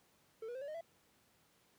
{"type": "tone with pitch steps", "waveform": "triangle", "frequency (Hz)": [445, 482.5, 523.1, 567.2, 615, 666.7], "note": ["A4", "B4", "C5", "C#5", "D#5", "E5"], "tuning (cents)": [20, -40, -1, 40, -20, 19], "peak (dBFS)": -40, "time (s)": [0.42, 0.81], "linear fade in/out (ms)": 5, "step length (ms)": 65, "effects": ["pink hiss -71 dBFS RMS until 1.78 s", "high-pass 100 Hz 12 dB/octave"]}